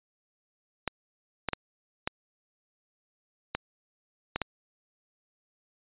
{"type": "clicks", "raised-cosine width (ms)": 0.3, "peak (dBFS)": -12, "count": 7, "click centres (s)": [0.877, 1.487, 1.533, 2.075, 3.55, 4.36, 4.417], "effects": ["resampled to 8000 Hz"]}